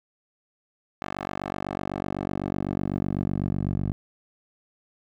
10% pulse tone with band-pass filter sweep, 47.98 Hz, G1, 36 cents flat, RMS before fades -29 dBFS, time 1.02-3.92 s, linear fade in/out 0 ms, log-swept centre 1100 to 120 Hz, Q 0.78, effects none

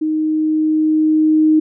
sine tone with level ramp, 311.1 Hz, D#4, in tune, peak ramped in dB -15 to -8 dBFS, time 0.01-1.6 s, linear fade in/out 10 ms, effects none

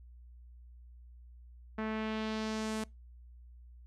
sawtooth tone with low-pass filter sweep, 218.3 Hz, A3, 13 cents flat, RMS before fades -36 dBFS, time 1.78-2.84 s, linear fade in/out 5 ms, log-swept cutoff 1800 to 9600 Hz, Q 1.4, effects noise-tail reverb RT60 0.2 s tail -23 dB re dry + added 60 Hz sine -51 dBFS peak until 3.86 s

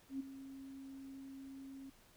sine tone with ADSR envelope, 270.2 Hz, C#4, 44 cents flat, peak -36 dBFS, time 0.09-1.9 s, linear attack 110 ms, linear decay 12 ms, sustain -12 dB, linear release 6 ms, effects pink hiss -66 dBFS RMS until 2.16 s

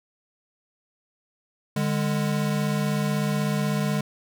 square tone pair together, 148.7 / 204.8 Hz, D3 / G#3, +22 / -24 cents, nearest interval tritone, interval 554 cents, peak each -26 dBFS, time 1.76-4.01 s, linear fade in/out 5 ms, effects none

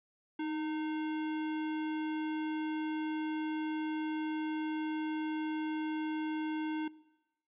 sine tone with sample-and-hold, 311.7 Hz, D#4, 3 cents sharp, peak -33 dBFS, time 0.39-6.88 s, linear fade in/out 5 ms, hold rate 1225 Hz, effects noise-tail reverb RT60 0.9 s tail -19 dB re dry + resampled to 8000 Hz

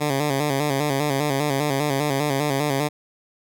10% pulse tone with vibrato, 142.5 Hz, C#3, 48 cents sharp, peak -12 dBFS, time 0-2.89 s, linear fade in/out 20 ms, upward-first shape square, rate 5 Hz, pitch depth 75 cents each way, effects none

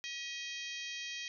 harmonic tone with a mistuned harmonic, 641 Hz, E5, 49 cents flat, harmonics 3 / 4 / 5 / 6 / 7 / 8 / 9 / 10, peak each -46 / -45 / -45 / -50 / -50 / -53 / -50 / -55 dBFS, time 0.04-1.28 s, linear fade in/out 0 ms, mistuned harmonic 4, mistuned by -46 cents, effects none

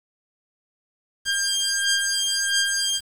10% pulse beating tone pair, 1600 / 1601.5 Hz, G6 / G6, +35 / +37 cents, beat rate 1.5 Hz, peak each -14 dBFS, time 1.25-3.01 s, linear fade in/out 50 ms, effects low-pass 9000 Hz 12 dB/octave + 7-bit

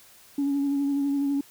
sine tone with vibrato, 280.8 Hz, C#4, 22 cents sharp, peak -21 dBFS, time 0.38-1.41 s, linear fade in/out 5 ms, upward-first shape sine, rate 12 Hz, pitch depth 25 cents each way, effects tanh soft clip ceiling -19 dBFS + white hiss -53 dBFS RMS until 1.5 s

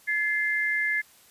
sine tone pair together, 1717.3 / 2086 Hz, A6 / C7, -43 / -6 cents, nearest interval minor third, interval 337 cents, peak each -26 dBFS, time 0.07-1.02 s, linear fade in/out 20 ms, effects white hiss -56 dBFS RMS until 1.3 s + resampled to 32000 Hz

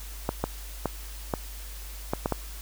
clicks, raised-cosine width 1 ms, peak -11 dBFS, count 7, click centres 0.291 / 0.44 / 0.857 / 1.338 / 2.135 / 2.259 / 2.323 s, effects added 50 Hz sine -38 dBFS peak until 2.61 s + white hiss -45 dBFS RMS until 2.61 s

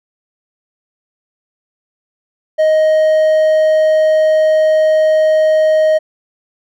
triangle tone, 625 Hz, D#5, 8 cents sharp, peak -6 dBFS, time 2.58-5.99 s, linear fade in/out 20 ms, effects none

